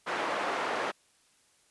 white band-pass noise, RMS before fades -32 dBFS, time 0.06-0.92 s, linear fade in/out 20 ms, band 380 to 1300 Hz, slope 12 dB/octave, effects white hiss -66 dBFS RMS until 1.7 s + resampled to 24000 Hz

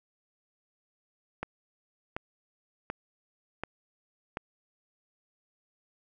click train, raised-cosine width 0.5 ms, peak -18 dBFS, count 5, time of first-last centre 1.43-4.371 s, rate 1.36 Hz, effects none

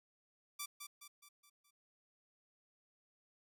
5% pulse tone with echo, 1168 Hz, D6, 10 cents flat, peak -29 dBFS, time 0.59-0.66 s, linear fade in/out 10 ms, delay 210 ms, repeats 5, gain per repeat -6 dB, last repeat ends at 1.71 s, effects none

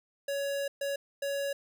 square tone bursts at uneven times, 560 Hz, C#5, 18 cents sharp, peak -31 dBFS, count 3, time 0.28-0.68 / 0.81-0.96 / 1.22-1.53 s, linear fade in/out 5 ms, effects none

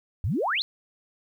sine exponential sweep, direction up, 77.1 to 4435 Hz, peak -23 dBFS, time 0.24-0.62 s, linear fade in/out 0 ms, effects 10-bit

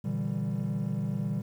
triangle chord, E half-diminished seventh, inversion second, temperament equal with one note detuned, 119.2 / 146.83 / 164.81 / 196 Hz, Bb2 / D3 / E3 / G3, +39 / 0 / 0 / 0 cents, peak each -32 / -31 / -33 / -30 dBFS, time 0.04-1.42 s, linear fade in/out 10 ms, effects tanh soft clip ceiling -20 dBFS + 10-bit

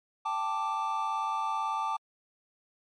triangle chord, G suspended second, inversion none, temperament just, 784 / 882 / 1176 Hz, G5 / A5 / D6, 0 / +4 / +2 cents, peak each -35 / -30 / -30 dBFS, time 0.25-1.97 s, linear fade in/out 10 ms, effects MP3 48 kbps

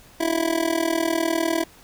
25% pulse tone with amplitude modulation, 329.6 Hz, E4, in tune, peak -13 dBFS, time 0.2-1.64 s, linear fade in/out 10 ms, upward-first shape sine, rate 39.9 Hz, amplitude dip 85%, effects pink hiss -50 dBFS RMS until 1.83 s

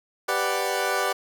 20% pulse chord, G major seventh, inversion none, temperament equal, 392 / 493.9 / 587.3 / 740 Hz, G4 / B4 / D5 / F#5, 0 / 0 / 0 / 0 cents, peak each -24 dBFS, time 0.28-1.13 s, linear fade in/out 10 ms, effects none

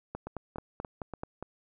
two click trains, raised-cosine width 1 ms, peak -22 / -24 dBFS, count 6 / 5, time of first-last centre 0.15-1.235 / 0.27-1.426 s, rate 4.61 / 3.46 Hz, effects none

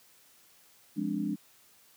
sine chord, D half-diminished seventh, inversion first, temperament equal, 174.61 / 207.7 / 261.6 / 293.7 Hz, F3 / Ab3 / C4 / D4, 0 / 0 / 0 / 0 cents, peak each -37 / -33 / -38 / -33 dBFS, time 0.96-1.36 s, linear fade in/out 20 ms, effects white hiss -61 dBFS RMS until 1.96 s + high-pass 80 Hz 12 dB/octave

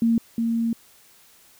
sine tone pair in turn, 230 / 230 Hz, A#3 / A#3, -23 / -23 cents, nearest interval unison, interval 0 cents, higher neither, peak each -16 / -20 dBFS, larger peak first, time 0.02-0.18 / 0.38-0.73 s, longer second, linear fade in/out 2 ms, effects white hiss -54 dBFS RMS until 1.59 s

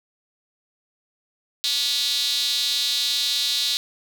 square tone with high-pass filter, 130.81 Hz, C3, in tune, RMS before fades -23 dBFS, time 1.64-3.77 s, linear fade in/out 0 ms, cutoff 3900 Hz, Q 6, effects none

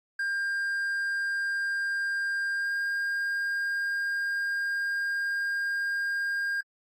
triangle tone with pitch glide, 1600 to 1610.2 Hz, G6 to G6, +35 to +46 cents, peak -25 dBFS, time 0.19-6.61 s, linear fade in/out 5 ms, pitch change +11 cents, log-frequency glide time 2.54-2.72 s, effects AAC 48 kbps

